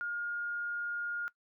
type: tone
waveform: sine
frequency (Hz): 1421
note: F6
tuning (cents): +30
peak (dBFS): -33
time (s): 0.01-1.28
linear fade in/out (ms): 0
effects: noise-tail reverb RT60 0.1 s tail -20 dB re dry